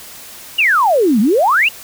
sine exponential two-way sweep, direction down then up, 2960 to 196 to 2960 Hz, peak -9 dBFS, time 0.58-1.69 s, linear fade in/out 10 ms, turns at 1.2 s, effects white hiss -35 dBFS RMS until 1.83 s

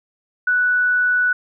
sine tone, 1480 Hz, F#6, in tune, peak -14 dBFS, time 0.47-1.33 s, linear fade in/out 5 ms, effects none

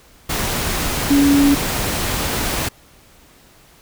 sine tone in noise, 282.6 Hz, C#4, 34 cents sharp, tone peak -10 dBFS, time 1.1-1.55 s, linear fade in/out 10 ms, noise pink, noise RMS -21 dBFS, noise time 0.29-2.69 s, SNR +8 dB, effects pink hiss -49 dBFS RMS until 3.81 s

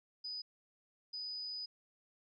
sine tone bursts at uneven times, 4978 Hz, D#8, in tune, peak -40 dBFS, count 2, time 0.24-0.42 / 1.13-1.66 s, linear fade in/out 10 ms, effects none

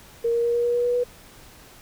sine tone with pitch steps, 466.2 / 469.4 / 472.7 / 476 / 479.3 / 482.6 / 486 / 489.4 Hz, A#4 / A#4 / A#4 / A#4 / A#4 / B4 / B4 / B4, 0 / +12 / +24 / +36 / +48 / -40 / -28 / -16 cents, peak -19 dBFS, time 0.24-1.04 s, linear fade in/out 10 ms, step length 100 ms, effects pink hiss -48 dBFS RMS until 1.81 s

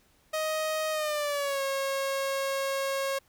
sawtooth tone with pitch glide, 626 to 545 Hz, D#5 to C#5, +10 to -29 cents, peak -24 dBFS, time 0.33-3.19 s, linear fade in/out 10 ms, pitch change -239 cents, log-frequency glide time 0.91-1.62 s, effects pink hiss -65 dBFS RMS until 3.28 s

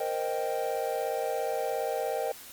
triangle chord, C minor seventh, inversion third, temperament equal, 466.2 / 523.3 / 622.3 / 784 Hz, Bb4 / C5 / Eb5 / G5, 0 / 0 / 0 / 0 cents, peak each -32 dBFS, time 0-2.32 s, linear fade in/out 5 ms, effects white hiss -47 dBFS RMS until 2.52 s + Opus 48 kbps

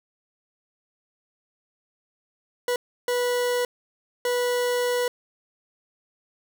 40% pulse tone bursts at uneven times, 490 Hz, B4, 14 cents flat, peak -21 dBFS, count 3, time 2.68-2.76 / 3.08-3.65 / 4.25-5.08 s, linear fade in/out 2 ms, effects none

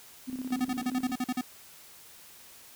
sine tone with tremolo, 256.2 Hz, C4, 36 cents flat, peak -31 dBFS, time 0.27-1.16 s, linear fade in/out 20 ms, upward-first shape square, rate 17 Hz, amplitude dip 65%
square tone bursts, 251.3 Hz, B3, 30 cents sharp, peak -28 dBFS, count 11, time 0.52-1.412 s, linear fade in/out 5 ms, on 42 ms, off 43 ms
effects white hiss -52 dBFS RMS until 2.75 s

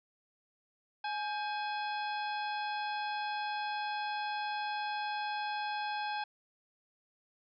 harmonic tone with a mistuned harmonic, 840 Hz, G#5, 19 cents sharp, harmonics 1 / 2 / 3 / 4 / 5 / 6, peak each -35 / -41 / -45 / -47 / -49 / -51 dBFS, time 1.04-6.24 s, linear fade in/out 5 ms, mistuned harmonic 2, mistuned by -97 cents, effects none

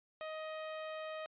sawtooth tone, 627 Hz, D#5, 13 cents sharp, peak -37 dBFS, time 0.21-1.26 s, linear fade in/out 0 ms, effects resampled to 8000 Hz

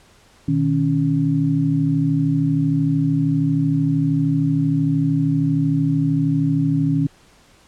sine tone cluster, 122.4 / 155.4 / 276.8 Hz, B2 / D#3 / C#4, -15 / -2 / -2 cents, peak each -25 / -18 / -19 dBFS, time 0.48-7.07 s, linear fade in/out 5 ms, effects pink hiss -52 dBFS RMS until 7.67 s + low-pass 9000 Hz 12 dB/octave

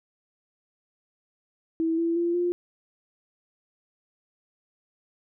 sine tone with pitch steps, 326.2 / 334.4 / 342.8 / 351.4 Hz, E4 / E4 / F4 / F4, -18 / +25 / -32 / +11 cents, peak -22 dBFS, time 1.8-2.52 s, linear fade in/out 0 ms, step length 180 ms, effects none

